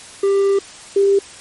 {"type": "tone pair in turn", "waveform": ["triangle", "sine"], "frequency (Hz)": [395.2, 396.6], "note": ["G4", "G4"], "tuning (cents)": [14, 20], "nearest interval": "unison", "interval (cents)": 6, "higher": "second", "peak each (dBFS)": -10, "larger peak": "neither", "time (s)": [[0.23, 0.59], [0.96, 1.19]], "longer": "first", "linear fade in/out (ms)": 5, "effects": ["white hiss -38 dBFS RMS until 1.4 s", "MP3 48 kbps"]}